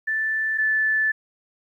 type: tone pair in turn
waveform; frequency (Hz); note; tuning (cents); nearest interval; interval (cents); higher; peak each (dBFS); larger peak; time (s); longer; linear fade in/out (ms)
sine; 1760 / 1747.8; A6 / A6; 0 / -12; unison; 12; first; -21 / -18; second; 0.07-0.58 / 0.58-1.12; second; 10
effects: 10-bit